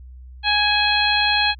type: harmonic tone with a mistuned harmonic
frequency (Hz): 830.6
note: G#5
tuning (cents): 0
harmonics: 1 / 2 / 3 / 4 / 5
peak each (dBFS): -22 / -22 / -22 / -22 / -22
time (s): 0.43-1.55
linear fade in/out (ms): 50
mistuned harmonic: 3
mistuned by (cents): +31
effects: added 63 Hz sine -37 dBFS peak until 1.59 s